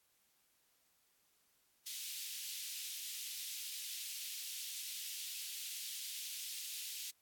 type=high-pass noise; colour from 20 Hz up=pink; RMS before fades=-45 dBFS; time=1.86-7.11 s; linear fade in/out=10 ms; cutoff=2900 Hz; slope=24 dB/octave; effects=white hiss -75 dBFS RMS until 7.21 s + AAC 64 kbps